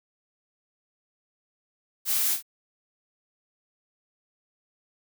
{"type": "noise with echo", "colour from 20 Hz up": "blue", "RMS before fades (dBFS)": -25, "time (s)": [2.05, 2.38], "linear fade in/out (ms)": 50, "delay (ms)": 47, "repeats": 1, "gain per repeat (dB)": -10, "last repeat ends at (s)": 2.427, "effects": []}